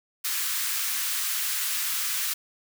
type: high-pass noise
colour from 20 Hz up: white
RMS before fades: -28 dBFS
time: 0.24-2.34 s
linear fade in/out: 10 ms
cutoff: 1200 Hz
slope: 24 dB/octave
effects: none